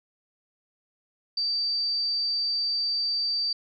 sine tone, 4644 Hz, D8, 20 cents flat, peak -24 dBFS, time 1.37-3.53 s, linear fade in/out 5 ms, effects none

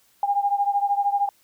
sine beating tone pair, 804 / 817 Hz, G5 / G#5, +44 / -29 cents, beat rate 13 Hz, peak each -21 / -24 dBFS, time 0.23-1.29 s, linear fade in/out 2 ms, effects white hiss -61 dBFS RMS until 1.43 s

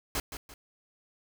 pink noise with echo, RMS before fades -31 dBFS, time 0.15-0.2 s, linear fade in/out 2 ms, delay 170 ms, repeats 2, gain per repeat -9 dB, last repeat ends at 0.54 s, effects none

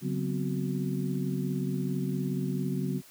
sine tone cluster, 142.6 / 187.1 / 241.3 / 258.6 / 369.3 Hz, C#3 / F#3 / B3 / C4 / F#4, +49 / +20 / -40 / -20 / -3 cents, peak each -32 / -32 / -39 / -35 / -39 dBFS, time 0.01-3.02 s, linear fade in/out 50 ms, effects white hiss -54 dBFS RMS until 3.1 s

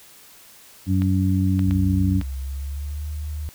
harmonic tone, 94.4 Hz, F#2, 35 cents sharp, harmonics 1 / 2 / 3, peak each -19 / -22 / -24 dBFS, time 0.86-2.23 s, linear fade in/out 50 ms
clicks, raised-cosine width 0.3 ms, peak -19 dBFS, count 4, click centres 1.02 / 1.593 / 1.71 / 2.213 s
sine tone with pitch glide, 66.7 to 75.3 Hz, C2 to D2, +34 to +44 cents, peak -26 dBFS, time 1.67-3.49 s, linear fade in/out 0 ms, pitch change +210 cents, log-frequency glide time 2.41-3.1 s
effects white hiss -48 dBFS RMS until 3.54 s

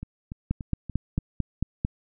two click trains, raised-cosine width 5 ms, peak -12 / -22 dBFS, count 7 / 5, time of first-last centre 0.51-1.849 / 0.03-1.186 s, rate 4.48 / 3.46 Hz, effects none

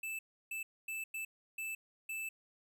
square tone bursts at uneven times, 2637 Hz, E7, in tune, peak -39 dBFS, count 6, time 0.03-0.19 / 0.51-0.63 / 0.88-1.04 / 1.14-1.25 / 1.58-1.75 / 2.09-2.29 s, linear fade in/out 5 ms, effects none

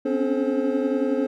triangle tone cluster, 255 / 273.5 / 284.7 / 431.4 / 529 Hz, C4 / C#4 / C#4 / A4 / C5, -44 / -23 / +46 / -34 / +19 cents, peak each -25 dBFS, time 0.05-1.27 s, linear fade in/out 10 ms, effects none

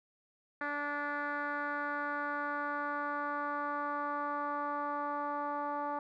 10% pulse tone with low-pass filter sweep, 290.4 Hz, D4, 19 cents flat, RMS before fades -36 dBFS, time 0.61-5.99 s, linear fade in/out 2 ms, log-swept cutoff 1700 to 1000 Hz, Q 3, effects none

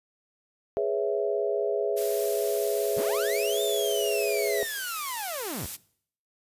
sine chord, C# minor seventh, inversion second, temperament equal, 415.3 / 493.9 / 554.4 / 659.3 Hz, G#4 / B4 / C#5 / E5, 0 / 0 / 0 / 0 cents, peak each -27 / -33 / -31 / -29 dBFS, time 0.77-4.63 s, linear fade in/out 0 ms
blue noise, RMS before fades -35 dBFS, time 1.96-5.77 s, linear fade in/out 20 ms
sawtooth linear two-way sweep, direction up then down, 40.54 to 3633 to 43.99 Hz, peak -29 dBFS, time 2.96-5.67 s, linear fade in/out 20 ms, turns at 3.62 s
effects noise-tail reverb RT60 0.6 s tail -20 dB re dry + resampled to 32000 Hz

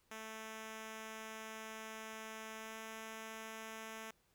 5% pulse tone with pitch glide, 220 to 221.4 Hz, A3 to A3, 0 to +11 cents, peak -35 dBFS, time 0.11-4.11 s, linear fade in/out 5 ms, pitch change +11 cents, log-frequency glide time 2.57-2.77 s, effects pink hiss -75 dBFS RMS until 4.34 s

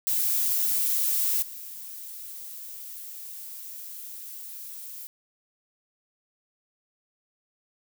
violet noise with level steps, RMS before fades -25 / -40 dBFS, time 0.07-5.07 s, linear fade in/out 0 ms, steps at 1.42 s, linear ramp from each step 5 ms, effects none

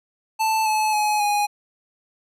square tone with pitch steps, 880 / 861.9 / 844.2 / 826.8 Hz, A5 / A5 / G#5 / G#5, 0 / -36 / +28 / -8 cents, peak -19 dBFS, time 0.39-1.47 s, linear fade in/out 20 ms, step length 270 ms, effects resampled to 32000 Hz

